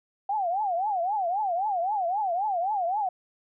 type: tone with vibrato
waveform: sine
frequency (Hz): 764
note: G5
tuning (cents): -45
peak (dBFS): -24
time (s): 0.29-3.09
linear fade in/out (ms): 5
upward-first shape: triangle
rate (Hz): 3.8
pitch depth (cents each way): 250
effects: none